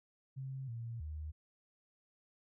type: tone with pitch steps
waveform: sine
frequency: 133.3 / 116.1 / 76.7 Hz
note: C3 / A#2 / D#2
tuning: +33 / -7 / -24 cents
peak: -40 dBFS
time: 0.36-1.32 s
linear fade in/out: 20 ms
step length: 320 ms
effects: none

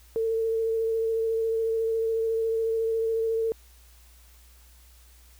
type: tone with vibrato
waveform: sine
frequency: 450 Hz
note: A4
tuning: 39 cents sharp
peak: -23 dBFS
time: 0.16-3.52 s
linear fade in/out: 0 ms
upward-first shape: sine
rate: 14 Hz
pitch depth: 16 cents each way
effects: added 60 Hz sine -52 dBFS peak until 5.39 s + white hiss -58 dBFS RMS until 5.39 s

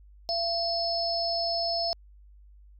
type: tone cluster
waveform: sine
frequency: 683 / 4347 / 5220 Hz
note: F5 / C#8 / E8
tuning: -39 / -35 / -18 cents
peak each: -29 / -35 / -29 dBFS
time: 0.29-1.93 s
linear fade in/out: 0 ms
effects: added 50 Hz sine -50 dBFS peak until 2.79 s

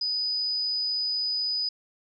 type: tone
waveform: sine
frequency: 4978 Hz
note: D#8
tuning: in tune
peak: -25 dBFS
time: 0.01-1.69 s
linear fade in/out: 5 ms
effects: none

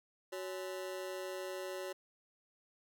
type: ring-modulated tone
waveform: 40% pulse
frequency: 466.2 Hz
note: A#4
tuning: in tune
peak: -36 dBFS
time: 0.32-1.93 s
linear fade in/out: 10 ms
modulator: 93.6 Hz
effects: none

